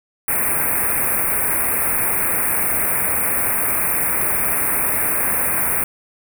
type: band-stop noise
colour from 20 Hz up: white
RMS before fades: -19 dBFS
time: 0.28-5.84 s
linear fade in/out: 2 ms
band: 2500 to 8700 Hz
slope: 96 dB/octave
effects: none